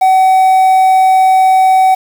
triangle tone with quantisation, 756 Hz, F#5, 37 cents sharp, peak -3 dBFS, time 0.01-1.95 s, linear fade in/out 10 ms, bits 5, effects none

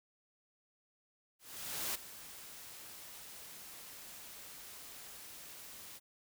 white noise with ADSR envelope, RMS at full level -37 dBFS, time 1.39-6 s, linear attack 560 ms, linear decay 8 ms, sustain -14 dB, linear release 35 ms, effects none

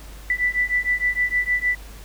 sine beating tone pair, 1975.5 / 1982 Hz, B6 / B6, 0 / +6 cents, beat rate 6.5 Hz, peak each -22 dBFS, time 0.3-1.75 s, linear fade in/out 2 ms, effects added 50 Hz sine -37 dBFS peak until 2.04 s + pink hiss -45 dBFS RMS until 2.04 s

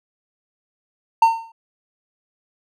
triangle tone with exponential decay, 909 Hz, A#5, 44 cents flat, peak -5 dBFS, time 1.22-1.52 s, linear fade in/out 5 ms, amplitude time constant 64 ms, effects none

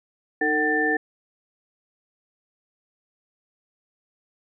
sine tone cluster, 307.8 / 451.5 / 757 / 1779 Hz, D#4 / A4 / F#5 / A6, -19 / +45 / +39 / +19 cents, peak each -26 / -26 / -28 / -22 dBFS, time 0.41-0.97 s, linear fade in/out 5 ms, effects none

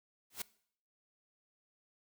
white noise with exponential growth, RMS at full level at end -34 dBFS, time 0.3-0.42 s, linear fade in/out 5 ms, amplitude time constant 25 ms, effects noise-tail reverb RT60 0.6 s tail -21 dB re dry

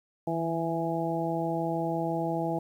harmonic tone with a mistuned harmonic, 166 Hz, E3, 12 cents sharp, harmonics 1 / 2 / 3 / 4 / 5, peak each -33 / -32 / -36 / -33 / -34 dBFS, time 0.27-2.59 s, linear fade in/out 5 ms, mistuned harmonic 1, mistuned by -30 cents, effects 10-bit

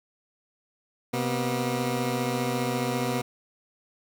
15% pulse tone pair together, 127.8 / 240.8 Hz, C3 / B3, -40 / -44 cents, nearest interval major seventh, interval 1096 cents, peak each -22 / -22 dBFS, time 1.13-3.22 s, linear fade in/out 10 ms, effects none

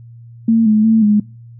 sine tone with pitch steps, 226.4 / 214.5 / 222.8 / 209 Hz, A3 / A3 / A3 / G#3, +50 / -44 / +22 / +11 cents, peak -8 dBFS, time 0.48-1.2 s, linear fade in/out 5 ms, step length 180 ms, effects noise-tail reverb RT60 0.4 s tail -24 dB re dry + added 117 Hz sine -35 dBFS peak until 1.59 s

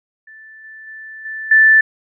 sine tone with level steps, 1760 Hz, A6, in tune, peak -37 / -34 / -31 / -24 / -6 dBFS, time 0.27-1.81 s, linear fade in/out 5 ms, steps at 0.64 / 0.87 / 1.25 / 1.51 s, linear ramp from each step 5 ms, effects none

